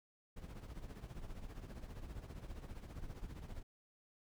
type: noise with tremolo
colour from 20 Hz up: brown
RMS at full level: -45 dBFS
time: 0.36-3.63 s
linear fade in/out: 10 ms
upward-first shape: triangle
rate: 15 Hz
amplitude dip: 75%
effects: none